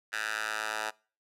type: tone with high-pass filter sweep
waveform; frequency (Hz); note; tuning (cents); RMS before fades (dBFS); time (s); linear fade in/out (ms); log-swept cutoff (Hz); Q
10% pulse; 108.4; A2; -25; -34; 0.12-0.91; 20; 1600 to 1000; 2.5
effects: noise-tail reverb RT60 0.4 s tail -25 dB re dry + low-pass 11000 Hz 12 dB/octave